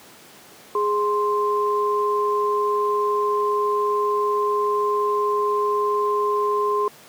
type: tone pair together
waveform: sine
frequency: 415.3 / 1046.5 Hz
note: G#4 / C6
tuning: 0 / 0 cents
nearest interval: octave + major third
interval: 1600 cents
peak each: -21 dBFS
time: 0.75-6.88 s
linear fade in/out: 2 ms
effects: pink hiss -46 dBFS RMS until 7.08 s + high-pass 200 Hz 12 dB/octave